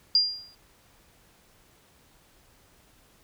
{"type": "tone with exponential decay", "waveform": "sine", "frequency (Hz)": 4800, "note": "D8", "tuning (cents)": 37, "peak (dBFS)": -15, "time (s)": [0.15, 0.55], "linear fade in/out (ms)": 2, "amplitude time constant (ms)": 85, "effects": ["pink hiss -60 dBFS RMS until 3.23 s"]}